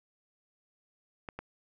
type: clicks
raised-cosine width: 0.5 ms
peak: -24 dBFS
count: 2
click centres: 1.288 / 1.39 s
effects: none